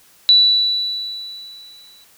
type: tone with exponential decay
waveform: sine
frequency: 3951 Hz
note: B7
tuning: in tune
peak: -6 dBFS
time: 0.29-2.04 s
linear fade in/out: 0 ms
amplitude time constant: 380 ms
effects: white hiss -51 dBFS RMS until 2.17 s